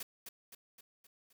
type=noise with echo; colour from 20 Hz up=white; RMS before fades=-42 dBFS; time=0-0.03 s; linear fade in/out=5 ms; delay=260 ms; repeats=5; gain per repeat=-5 dB; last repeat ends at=1.33 s; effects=none